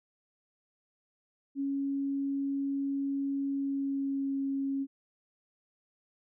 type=tone with pitch glide; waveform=sine; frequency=276.9 to 273.7 Hz; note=C#4 to C#4; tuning=-2 to -22 cents; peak=-29 dBFS; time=1.55-4.87 s; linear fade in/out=50 ms; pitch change=-20 cents; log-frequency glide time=3.49-4.4 s; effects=none